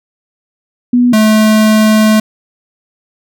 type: tone pair in turn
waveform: sine / square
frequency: 244.9 / 216.2 Hz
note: B3 / A3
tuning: -14 / -30 cents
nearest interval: major second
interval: 216 cents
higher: first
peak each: -5 / -6 dBFS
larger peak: first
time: 0.93-1.13 / 1.13-2.2 s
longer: second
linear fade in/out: 5 ms
effects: none